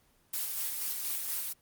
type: noise with tremolo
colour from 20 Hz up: blue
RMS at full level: -33 dBFS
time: 0.33-1.53 s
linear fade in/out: 10 ms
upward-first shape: square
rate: 4.2 Hz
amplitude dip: 30%
effects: pink hiss -67 dBFS RMS until 1.61 s + Opus 24 kbps